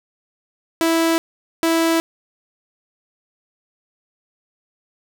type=tone pair in turn; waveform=sawtooth; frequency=329 / 329 Hz; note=E4 / E4; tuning=-3 / -3 cents; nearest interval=unison; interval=0 cents; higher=neither; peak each=-11 dBFS; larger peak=neither; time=0.81-1.18 / 1.63-2 s; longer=neither; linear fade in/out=0 ms; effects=none